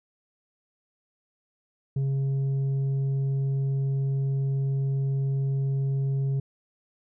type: tone with tanh clipping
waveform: sine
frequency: 136.4 Hz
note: C#3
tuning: 28 cents flat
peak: -24 dBFS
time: 1.96-6.4 s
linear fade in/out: 5 ms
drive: 4 dB
effects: none